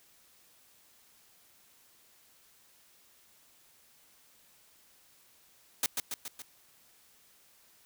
white noise with echo, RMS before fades -28 dBFS, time 5.83-5.86 s, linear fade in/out 2 ms, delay 140 ms, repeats 4, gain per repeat -4 dB, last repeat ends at 6.42 s, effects white hiss -63 dBFS RMS until 7.85 s

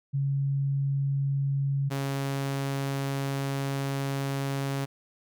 sine / sawtooth tone pair in turn, 138.59 / 137.71 Hz, C#3 / C#3, 0 / -11 cents, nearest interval unison, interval 11 cents, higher first, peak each -24 dBFS, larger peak neither, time 0.13-1.9 / 1.9-4.86 s, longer second, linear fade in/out 20 ms, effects none

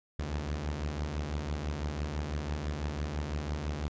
sawtooth beating tone pair, 69.2 / 75.2 Hz, C#2 / D2, -2 / +42 cents, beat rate 6 Hz, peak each -34 / -30 dBFS, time 0.19-3.88 s, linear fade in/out 0 ms, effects resampled to 16000 Hz

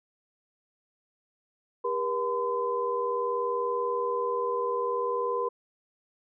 sine tone cluster, 400.7 / 481.2 / 1018 Hz, G4 / B4 / C6, +38 / -45 / -48 cents, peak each -33 / -29 / -30 dBFS, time 1.84-5.49 s, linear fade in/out 10 ms, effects none

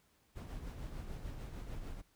brown noise with tremolo, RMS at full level -42 dBFS, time 0.35-2.02 s, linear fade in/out 20 ms, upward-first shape triangle, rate 6.7 Hz, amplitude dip 50%, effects pink hiss -72 dBFS RMS until 2.15 s

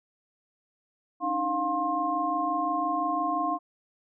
sine tone cluster, 284.4 / 310.2 / 708 / 1063 Hz, C#4 / D#4 / F5 / C6, +45 / -5 / +23 / +27 cents, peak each -36 / -33 / -29 / -28 dBFS, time 1.2-3.59 s, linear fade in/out 50 ms, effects none

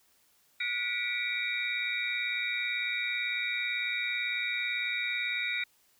sine tone cluster, 1448 / 1962 / 2234 / 2352 / 3764 Hz, F#6 / B6 / C#7 / D7 / A#7, -38 / -12 / +13 / +2 / +16 cents, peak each -40 / -36 / -37 / -33 / -37 dBFS, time 0.6-5.64 s, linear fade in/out 5 ms, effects white hiss -67 dBFS RMS until 5.99 s

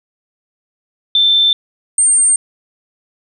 sine tone pair in turn, 3551 / 8703 Hz, A7 / C#9, +15 / -33 cents, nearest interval octave + major third, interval 1552 cents, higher second, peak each -8 dBFS, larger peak neither, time 1.15-1.53 / 1.98-2.36 s, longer neither, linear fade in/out 2 ms, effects none

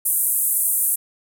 pink band-pass noise, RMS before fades -20 dBFS, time 0.05-0.96 s, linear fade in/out 10 ms, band 8800 to 15000 Hz, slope 48 dB/octave, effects none

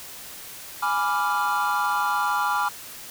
triangle chord, G# diminished seventh, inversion none, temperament equal with one note detuned, 830.6 / 987.8 / 1174.7 / 1392.9 Hz, G#5 / B5 / D6 / F6, 0 / 0 / 0 / -5 cents, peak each -25 dBFS, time 0.82-2.69 s, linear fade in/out 10 ms, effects white hiss -40 dBFS RMS until 3.1 s

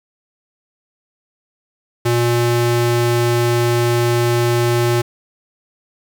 square ring-modulated tone, 238.2 Hz, A#3, 38 cents sharp, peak -11 dBFS, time 2.05-5.02 s, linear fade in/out 10 ms, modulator 119 Hz, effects 8-bit

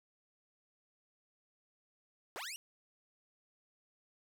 15% pulse linear sweep, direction up, 311.1 to 2943 Hz, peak -35 dBFS, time 2.36-2.56 s, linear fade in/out 0 ms, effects none

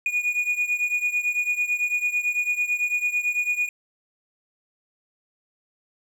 triangle beating tone pair, 2451 / 2460 Hz, D#7 / D#7, -27 / -20 cents, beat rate 9 Hz, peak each -22 / -25 dBFS, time 0.06-3.69 s, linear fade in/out 2 ms, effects none

